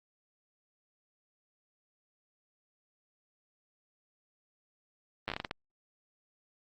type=slowing click train; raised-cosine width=0.3 ms; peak=-18 dBFS; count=9; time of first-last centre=5.28-5.511 s; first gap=9 ms; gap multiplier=1.32; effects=Opus 24 kbps